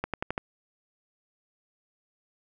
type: accelerating click train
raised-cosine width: 0.5 ms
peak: -14 dBFS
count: 5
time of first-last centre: 0.04-0.379 s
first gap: 97 ms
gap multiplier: 0.91
effects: none